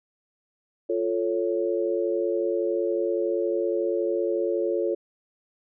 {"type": "chord", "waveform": "sine", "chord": "F augmented", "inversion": "none", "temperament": "equal", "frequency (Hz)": [349.2, 440, 554.4], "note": ["F4", "A4", "C#5"], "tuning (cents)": [0, 0, 0], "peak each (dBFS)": [-26, -27, -28], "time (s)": [0.89, 4.95], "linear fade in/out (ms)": 10, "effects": []}